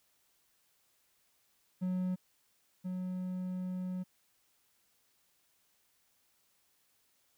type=tone pair in turn; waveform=triangle; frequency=183.4 / 183.4 Hz; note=F#3 / F#3; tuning=-15 / -15 cents; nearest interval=unison; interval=0 cents; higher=neither; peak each=-29 / -33 dBFS; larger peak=first; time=1.81-2.16 / 2.84-4.04 s; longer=second; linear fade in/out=20 ms; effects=white hiss -73 dBFS RMS until 7.37 s